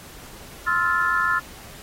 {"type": "chord", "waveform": "sine", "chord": "F major seventh", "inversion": "second", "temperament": "just", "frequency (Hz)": [1047.7, 1309.6, 1396.9, 1746.1], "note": ["C6", "E6", "F6", "A6"], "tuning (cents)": [2, -12, 0, -14], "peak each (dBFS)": [-26, -25, -22, -24], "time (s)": [0.66, 1.4], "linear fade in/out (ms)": 20, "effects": ["pink hiss -43 dBFS RMS until 1.82 s", "AAC 48 kbps"]}